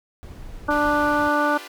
brown noise, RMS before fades -37 dBFS, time 0.23-1.28 s, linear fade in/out 0 ms
harmonic tone, 294.6 Hz, D4, 6 cents sharp, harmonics 1 / 2 / 3 / 4 / 5, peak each -24 / -24 / -24 / -24 / -24 dBFS, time 0.68-1.58 s, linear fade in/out 10 ms
5% pulse chord, G dominant seventh, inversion second, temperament equal, 293.7 / 349.2 / 392 / 493.9 Hz, D4 / F4 / G4 / B4, 0 / 0 / 0 / 0 cents, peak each -31 dBFS, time 0.7-1.68 s, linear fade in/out 10 ms
effects none

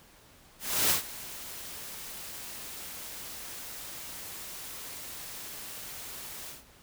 white noise with ADSR envelope, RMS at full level -24 dBFS, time 0.59-6.64 s, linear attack 310 ms, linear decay 120 ms, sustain -18 dB, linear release 160 ms, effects pink hiss -57 dBFS RMS until 6.82 s

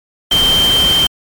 sine tone in noise, 3136 Hz, G7, in tune, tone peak -9 dBFS, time 0.31-1.07 s, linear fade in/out 5 ms, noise pink, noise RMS -19 dBFS, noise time 0.31-1.07 s, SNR +7 dB, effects MP3 96 kbps

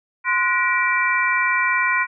sine tone cluster, 1037 / 1460 / 1915 / 2338 Hz, C6 / F#6 / A#6 / D7, -16 / -24 / +46 / -8 cents, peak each -22 dBFS, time 0.24-2.07 s, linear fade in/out 50 ms, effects none

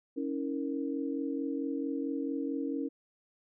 sine chord, A# diminished, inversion first, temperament equal with one note detuned, 277.2 / 321.7 / 466.2 Hz, C#4 / E4 / A#4, 0 / -42 / 0 cents, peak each -33 / -37 / -39 dBFS, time 0.16-2.89 s, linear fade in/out 20 ms, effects none

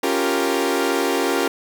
sawtooth chord, G half-diminished seventh, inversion second, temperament equal, 277.2 / 349.2 / 392 / 466.2 Hz, Db4 / F4 / G4 / Bb4, 0 / 0 / 0 / 0 cents, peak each -20 dBFS, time 0.03-1.48 s, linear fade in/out 5 ms, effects none

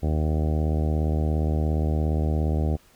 harmonic tone, 77.2 Hz, D#2, 13 cents flat, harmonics 1 / 2 / 3 / 4 / 5 / 6 / 7 / 8 / 9 / 10, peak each -22 / -28 / -32 / -34 / -36 / -38 / -39 / -40 / -41 / -42 dBFS, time 0.02-2.77 s, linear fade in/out 20 ms, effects pink hiss -57 dBFS RMS until 2.95 s

